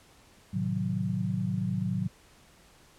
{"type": "chord", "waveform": "sine", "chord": "A diminished seventh", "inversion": "none", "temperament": "equal", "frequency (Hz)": [110, 130.81, 155.56, 185], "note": ["A2", "C3", "Eb3", "Gb3"], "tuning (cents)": [0, 0, 0, 0], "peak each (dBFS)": [-33, -35, -35, -30], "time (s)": [0.53, 2.08], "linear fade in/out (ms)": 10, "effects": ["pink hiss -58 dBFS RMS until 2.98 s", "low-pass 11000 Hz 12 dB/octave"]}